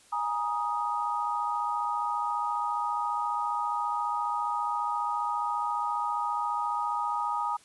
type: chord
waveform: sine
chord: Ab suspended second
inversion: none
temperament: equal with one note detuned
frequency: 830.6 / 945.3 / 1244.5 Hz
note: Ab5 / Bb5 / Eb6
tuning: 0 / +24 / 0 cents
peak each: -33 / -31 / -31 dBFS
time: 0.12-7.57 s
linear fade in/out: 10 ms
effects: white hiss -58 dBFS RMS until 7.64 s + resampled to 24000 Hz